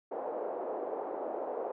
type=band-pass noise; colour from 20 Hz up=white; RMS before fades=-37 dBFS; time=0.11-1.72 s; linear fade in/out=10 ms; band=390 to 690 Hz; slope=24 dB/octave; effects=none